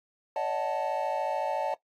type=chord; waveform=triangle; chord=D# half-diminished seventh; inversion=third; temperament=equal with one note detuned; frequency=568.6 / 622.3 / 740 / 880 Hz; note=C#5 / D#5 / F#5 / A5; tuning=+44 / 0 / 0 / 0 cents; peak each=-31 / -32 / -32 / -30 dBFS; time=0.36-1.74 s; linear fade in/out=2 ms; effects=noise-tail reverb RT60 0.1 s tail -17 dB re dry + AAC 48 kbps